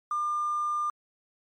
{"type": "tone with hard clipping", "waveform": "triangle", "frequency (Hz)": 1200, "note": "D6", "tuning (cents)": 37, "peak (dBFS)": -26, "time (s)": [0.11, 0.9], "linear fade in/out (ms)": 2, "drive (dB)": 3, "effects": ["MP3 48 kbps"]}